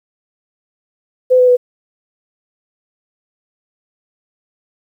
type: tone with pitch steps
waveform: sine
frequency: 508 / 501.3 / 494.7 Hz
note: B4 / B4 / B4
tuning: +49 / +26 / +3 cents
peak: -6 dBFS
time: 1.3-1.57 s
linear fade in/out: 20 ms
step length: 90 ms
effects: 8-bit